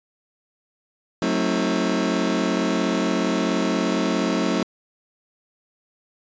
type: chord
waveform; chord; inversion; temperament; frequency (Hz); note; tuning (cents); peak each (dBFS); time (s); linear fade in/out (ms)
30% pulse; F# diminished seventh; none; just; 185 / 222 / 266.4 / 319.7; F#3 / A3 / C4 / Eb4; 0 / +16 / +31 / +47; -23; 1.22-4.63; 2
effects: resampled to 16000 Hz